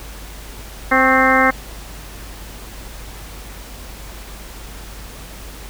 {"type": "harmonic tone with a mistuned harmonic", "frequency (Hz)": 261.6, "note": "C4", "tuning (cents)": 0, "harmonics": [1, 2, 3, 4, 5, 6, 7, 8], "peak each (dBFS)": [-19, -19, -19, -19, -19, -19, -19, -19], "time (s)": [0.91, 1.51], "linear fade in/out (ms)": 10, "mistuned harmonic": 4, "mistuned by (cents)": 60, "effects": ["added 50 Hz sine -34 dBFS peak until 5.69 s", "pink hiss -37 dBFS RMS until 5.69 s"]}